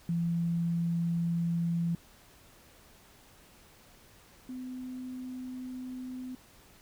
sine tone pair in turn, 169.3 / 254.5 Hz, E3 / C4, +46 / -48 cents, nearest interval perfect fifth, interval 706 cents, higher second, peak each -27 / -37 dBFS, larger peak first, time 0.09-1.95 / 4.49-6.35 s, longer neither, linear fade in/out 2 ms, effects pink hiss -58 dBFS RMS until 6.81 s

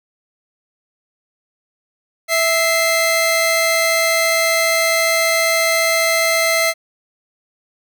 sawtooth tone pair together, 656.1 / 2083 Hz, E5 / C7, -8 / -8 cents, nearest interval octave + minor sixth, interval 2000 cents, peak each -13 dBFS, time 2.28-6.74 s, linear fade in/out 50 ms, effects none

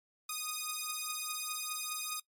5% pulse beating tone pair, 1237 / 1241.9 Hz, D#6 / D#6, -10 / -4 cents, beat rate 4.9 Hz, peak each -27 dBFS, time 0.29-2.2 s, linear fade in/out 5 ms, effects noise-tail reverb RT60 0.1 s tail -21 dB re dry + MP3 64 kbps

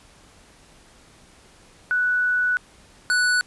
sine / square tone pair in turn, 1480 / 1480 Hz, F#6 / F#6, 0 / 0 cents, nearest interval unison, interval 0 cents, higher neither, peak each -18 dBFS, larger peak neither, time 1.91-2.57 / 3.1-3.41 s, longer first, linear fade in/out 0 ms, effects pink hiss -52 dBFS RMS until 3.46 s + resampled to 24000 Hz

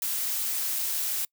blue noise, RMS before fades -29 dBFS, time 0.02-1.25 s, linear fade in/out 2 ms, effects noise-tail reverb RT60 0.1 s tail -26 dB re dry

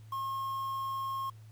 triangle tone with quantisation, 1077 Hz, C6, 50 cents sharp, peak -31 dBFS, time 0.12-1.3 s, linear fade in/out 5 ms, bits 9, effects added 109 Hz sine -49 dBFS peak until 1.51 s + pink hiss -66 dBFS RMS until 1.51 s

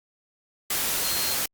sine tone in noise, 4214 Hz, C8, 12 cents sharp, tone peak -31 dBFS, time 1.04-1.35 s, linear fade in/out 5 ms, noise white, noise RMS -26 dBFS, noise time 0.7-1.46 s, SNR -8 dB, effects Opus 48 kbps

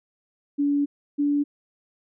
sine tone pair in turn, 286.3 / 288.8 Hz, D4 / D4, -44 / -29 cents, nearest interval unison, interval 15 cents, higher second, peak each -19 dBFS, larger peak neither, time 0.58-0.86 / 1.18-1.44 s, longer first, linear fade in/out 20 ms, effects none

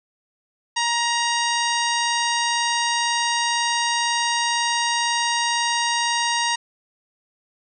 harmonic tone, 942 Hz, A#5, 18 cents sharp, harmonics 1 / 2 / 3 / 4 / 5 / 6 / 7 / 9, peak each -23 / -26 / -28 / -29 / -30 / -31 / -31 / -33 dBFS, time 0.76-6.56 s, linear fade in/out 10 ms, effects none

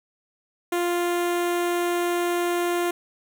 sawtooth tone with notch filter, 349.2 Hz, F4, in tune, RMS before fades -24 dBFS, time 0.72-2.91 s, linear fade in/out 5 ms, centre 4800 Hz, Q 1.7, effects none

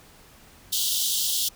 pink high-pass noise, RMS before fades -25 dBFS, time 0.72-1.49 s, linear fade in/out 10 ms, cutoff 3000 Hz, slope 96 dB/octave, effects pink hiss -52 dBFS RMS until 1.55 s

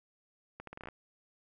accelerating click train, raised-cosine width 0.5 ms, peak -29 dBFS, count 9, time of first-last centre 0.6-0.886 s, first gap 73 ms, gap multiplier 0.78, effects none

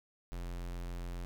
square tone, 43.65 Hz, F1, in tune, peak -39 dBFS, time 0.32-1.25 s, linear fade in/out 0 ms, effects none

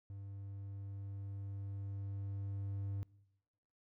triangle tone with level ramp, 99.1 Hz, G2, 19 cents sharp, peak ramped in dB -43 to -35 dBFS, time 0.1-3.03 s, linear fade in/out 0 ms, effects noise-tail reverb RT60 1.0 s tail -24 dB re dry

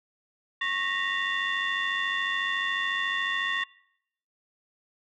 sine tone cluster, 1096 / 1853 / 1947 / 2775 / 3506 Hz, C#6 / A#6 / B6 / F7 / A7, -20 / -11 / -25 / -12 / -7 cents, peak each -34 / -28 / -33 / -35 / -34 dBFS, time 0.61-3.64 s, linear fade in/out 5 ms, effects noise-tail reverb RT60 0.7 s tail -21 dB re dry + tanh soft clip ceiling -19 dBFS

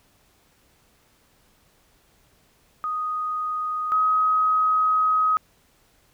sine tone pair in turn, 1244.5 / 1264.1 Hz, D#6 / D#6, 0 / +27 cents, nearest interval unison, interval 27 cents, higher second, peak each -24 / -17 dBFS, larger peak second, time 2.84-3.92 / 3.92-5.37 s, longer second, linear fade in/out 0 ms, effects pink hiss -61 dBFS RMS until 6.13 s

